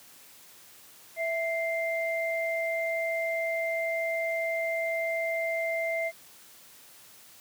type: tone pair together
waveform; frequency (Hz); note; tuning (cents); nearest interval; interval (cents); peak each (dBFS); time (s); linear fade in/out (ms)
sine; 659.3 / 2093; E5 / C7; 0 / 0; octave + minor sixth; 2000; -29 / -31; 1.16-6.12; 50
effects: white hiss -53 dBFS RMS until 7.4 s + high-pass 80 Hz 12 dB/octave